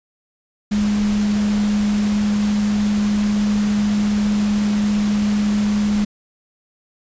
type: tone in noise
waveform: sine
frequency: 207.7 Hz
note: G#3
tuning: in tune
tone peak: -15 dBFS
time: 0.71-6.05 s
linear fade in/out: 10 ms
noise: pink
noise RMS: -30 dBFS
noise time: 0.71-6.05 s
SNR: +12 dB
effects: resampled to 16000 Hz